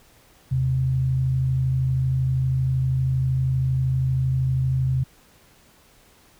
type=tone pair together; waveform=sine; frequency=77.5 / 130.2 Hz; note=D#2 / C3; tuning=-6 / -8 cents; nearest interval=major sixth; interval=898 cents; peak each=-29 / -19 dBFS; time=0.51-5.04 s; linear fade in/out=10 ms; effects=pink hiss -55 dBFS RMS until 6.39 s